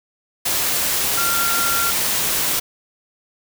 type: tone in noise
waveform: sine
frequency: 1381 Hz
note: F6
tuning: 20 cents flat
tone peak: -21 dBFS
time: 1.17-1.91 s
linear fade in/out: 10 ms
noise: white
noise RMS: -20 dBFS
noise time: 0.45-2.6 s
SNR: -4 dB
effects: none